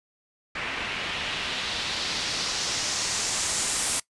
white noise with low-pass filter sweep, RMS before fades -29 dBFS, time 0.55-4 s, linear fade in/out 5 ms, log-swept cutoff 2300 to 9300 Hz, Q 1.8, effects noise-tail reverb RT60 0.1 s tail -20 dB re dry + resampled to 24000 Hz

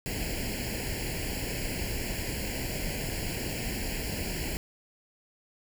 pink noise with comb filter, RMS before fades -33 dBFS, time 0.06-4.57 s, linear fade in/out 0 ms, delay 0.41 ms, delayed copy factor +1, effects none

